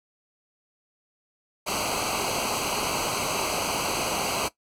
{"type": "noise with comb filter", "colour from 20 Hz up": "pink", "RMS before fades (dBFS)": -27, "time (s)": [1.66, 4.49], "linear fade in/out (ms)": 20, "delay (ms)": 0.56, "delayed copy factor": -0.9, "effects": ["noise-tail reverb RT60 0.1 s tail -17 dB re dry", "low-pass 11000 Hz 12 dB/octave"]}